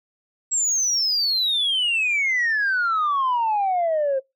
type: exponential sweep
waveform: sine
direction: down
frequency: 7720 to 523.3 Hz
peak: -17 dBFS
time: 0.51-4.2 s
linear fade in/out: 20 ms
effects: noise-tail reverb RT60 0.2 s tail -24 dB re dry + tanh soft clip ceiling -16 dBFS